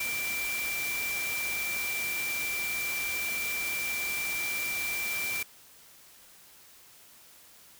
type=tone in noise; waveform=sine; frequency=2351 Hz; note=D7; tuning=1 cent sharp; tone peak=-31 dBFS; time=0-5.43 s; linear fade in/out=5 ms; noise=white; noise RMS=-36 dBFS; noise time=0-5.43 s; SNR=+2 dB; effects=white hiss -55 dBFS RMS until 7.79 s